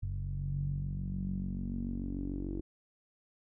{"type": "tone with low-pass filter sweep", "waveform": "sawtooth", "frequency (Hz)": 46.81, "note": "F#1", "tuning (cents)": 21, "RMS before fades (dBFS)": -36, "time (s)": [0.02, 2.61], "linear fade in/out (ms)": 10, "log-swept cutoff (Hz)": [110, 330], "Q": 6.9, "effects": []}